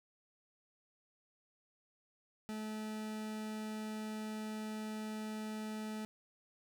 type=tone; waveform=40% pulse; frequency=216 Hz; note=A3; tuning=32 cents flat; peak=-39 dBFS; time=2.49-6.05 s; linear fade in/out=0 ms; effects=none